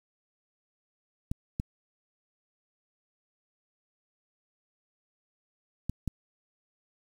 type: clicks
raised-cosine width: 5 ms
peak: -18 dBFS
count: 4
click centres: 1.315 / 1.599 / 5.896 / 6.077 s
effects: 8-bit